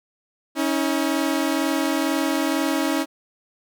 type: tone pair together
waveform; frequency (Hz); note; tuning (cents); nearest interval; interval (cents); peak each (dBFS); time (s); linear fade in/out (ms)
sawtooth; 276.7 / 318.8; C#4 / D#4; -3 / +42; major second; 245; -19; 0.55-3.06; 50
effects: none